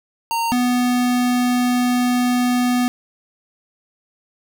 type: tone pair in turn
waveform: square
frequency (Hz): 922 / 246.9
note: A#5 / B3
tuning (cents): -19 / 0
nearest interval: octave + major seventh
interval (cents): 2281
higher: first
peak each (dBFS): -19 / -16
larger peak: second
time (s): 0.31-0.52 / 0.52-2.88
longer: second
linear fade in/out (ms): 0
effects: none